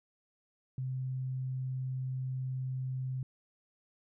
sine tone, 129.9 Hz, C3, 12 cents flat, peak -33 dBFS, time 0.78-3.23 s, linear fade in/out 2 ms, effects none

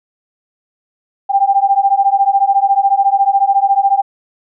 sine beating tone pair, 784 / 798 Hz, G5 / G5, 0 / +31 cents, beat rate 14 Hz, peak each -12 dBFS, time 1.29-4.02 s, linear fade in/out 20 ms, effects none

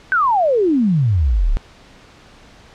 sine exponential sweep, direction down, 1568 to 30 Hz, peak -12 dBFS, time 0.12-1.57 s, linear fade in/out 0 ms, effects pink hiss -45 dBFS RMS until 2.74 s + low-pass 5000 Hz 12 dB/octave

